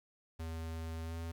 square tone with pitch glide, 81.4 to 82.87 Hz, E2 to E2, -21 to +10 cents, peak -40 dBFS, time 0.39-1.32 s, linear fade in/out 10 ms, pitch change +31 cents, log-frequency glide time 1.02-1.16 s, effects 11-bit

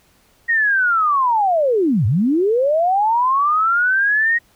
sine linear two-way sweep, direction down then up, 1889 to 92.9 to 1889 Hz, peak -13 dBFS, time 0.48-4.39 s, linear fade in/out 20 ms, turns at 2.06 s, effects pink hiss -56 dBFS RMS until 4.55 s

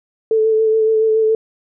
sine tone with vibrato, 440 Hz, A4, in tune, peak -11 dBFS, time 0.31-1.35 s, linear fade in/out 2 ms, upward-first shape sine, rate 7.1 Hz, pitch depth 20 cents each way, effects none

